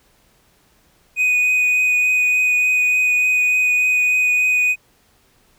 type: tone with vibrato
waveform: triangle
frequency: 2489 Hz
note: D#7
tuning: in tune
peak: -12 dBFS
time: 1.16-4.76 s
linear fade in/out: 50 ms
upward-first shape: triangle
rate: 3.4 Hz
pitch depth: 12 cents each way
effects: pink hiss -57 dBFS RMS until 5.58 s